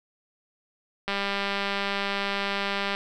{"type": "click train", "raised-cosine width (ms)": 0.3, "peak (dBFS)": -12, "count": 373, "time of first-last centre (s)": [1.08, 2.949], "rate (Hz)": 199, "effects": []}